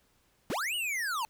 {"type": "linear two-way sweep", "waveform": "square", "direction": "up then down", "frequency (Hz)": [147.5, 2974, 850], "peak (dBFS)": -31, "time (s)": [0.5, 1.25], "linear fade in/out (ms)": 0, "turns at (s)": 0.75, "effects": ["pink hiss -69 dBFS RMS until 1.29 s"]}